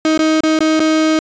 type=tone with dropouts; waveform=35% pulse; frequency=314.6 Hz; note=D#4; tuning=19 cents sharp; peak=-9 dBFS; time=0.05-1.19 s; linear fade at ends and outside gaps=1 ms; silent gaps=0.176-0.191 / 0.406-0.435 / 0.59-0.606 / 0.795-0.802 s; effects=resampled to 16000 Hz